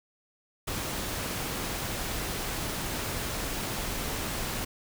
pink noise, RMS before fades -33 dBFS, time 0.67-4.65 s, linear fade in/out 10 ms, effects none

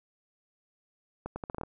accelerating click train, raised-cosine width 1 ms, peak -22 dBFS, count 8, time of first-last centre 1.26-1.635 s, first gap 100 ms, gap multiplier 0.78, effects none

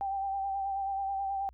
sine tone with vibrato, 784 Hz, G5, in tune, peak -30 dBFS, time 0.01-1.49 s, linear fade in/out 0 ms, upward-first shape sine, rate 9.3 Hz, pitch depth 28 cents each way, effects added 60 Hz sine -54 dBFS peak until 1.53 s

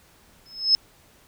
sine tone with exponential growth, 5190 Hz, E8, 28 cents flat, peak -11 dBFS, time 0.46-0.75 s, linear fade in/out 0 ms, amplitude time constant 63 ms, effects pink hiss -56 dBFS RMS until 1.27 s

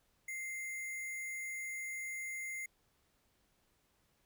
sine tone with sample-and-hold, 2093 Hz, C7, in tune, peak -39 dBFS, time 0.28-2.66 s, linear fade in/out 5 ms, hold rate 8820 Hz, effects pink hiss -75 dBFS RMS until 4.25 s

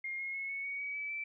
sine tone with pitch steps, 2128 / 2155 / 2183 / 2211 / 2239 / 2268 / 2297 / 2326 Hz, C7 / C#7 / C#7 / C#7 / C#7 / C#7 / D7 / D7, +29 / -49 / -27 / -5 / +17 / +39 / -39 / -17 cents, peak -36 dBFS, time 0.04-1.24 s, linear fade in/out 5 ms, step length 150 ms, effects none

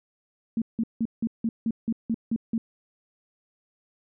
sine tone bursts, 227.2 Hz, A#3, 44 cents flat, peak -22 dBFS, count 10, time 0.57-2.58 s, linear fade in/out 2 ms, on 48 ms, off 170 ms, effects none

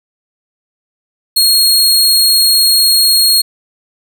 sawtooth tone, 4281 Hz, C8, 39 cents sharp, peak -4 dBFS, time 1.36-3.42 s, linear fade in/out 10 ms, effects none

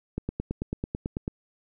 click train, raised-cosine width 3 ms, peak -16 dBFS, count 11, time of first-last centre 0.18-1.279 s, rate 9.1 Hz, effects none

